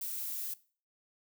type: noise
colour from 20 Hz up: violet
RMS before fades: -38 dBFS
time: 0.01-0.54 s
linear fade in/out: 5 ms
effects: noise-tail reverb RT60 0.4 s tail -19 dB re dry